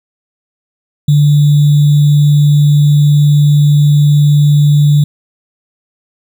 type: tone with sample-and-hold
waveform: sine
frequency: 146.83 Hz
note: D3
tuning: in tune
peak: -4 dBFS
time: 1.08-5.04 s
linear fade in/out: 5 ms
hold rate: 3675 Hz
effects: none